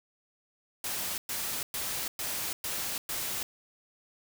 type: noise bursts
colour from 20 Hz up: white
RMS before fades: -34 dBFS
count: 6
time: 0.84-3.43 s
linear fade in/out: 2 ms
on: 340 ms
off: 110 ms
effects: none